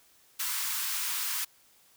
white high-pass noise, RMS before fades -32 dBFS, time 0.39-1.45 s, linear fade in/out 10 ms, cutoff 890 Hz, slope 96 dB/octave, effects white hiss -62 dBFS RMS until 1.96 s

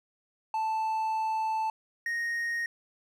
triangle tone pair in turn, 880 / 1864.7 Hz, A5 / A#6, 0 / 0 cents, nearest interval octave + minor second, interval 1300 cents, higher second, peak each -25 / -27 dBFS, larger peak first, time 0.54-1.7 / 2.06-2.66 s, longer first, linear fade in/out 2 ms, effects none

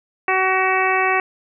harmonic tone, 376.8 Hz, F#4, 32 cents sharp, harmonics 1 / 2 / 3 / 4 / 5 / 6 / 7, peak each -23 / -21 / -22 / -27 / -22 / -24 / -25 dBFS, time 0.28-1.2 s, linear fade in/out 2 ms, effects none

